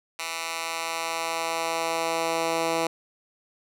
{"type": "tone with high-pass filter sweep", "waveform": "10% pulse", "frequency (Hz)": 164.81, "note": "E3", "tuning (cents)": 0, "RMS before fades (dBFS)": -28, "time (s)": [0.19, 2.87], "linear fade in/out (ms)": 2, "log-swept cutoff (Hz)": [1600, 360], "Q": 0.79, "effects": ["low-pass 12000 Hz 12 dB/octave"]}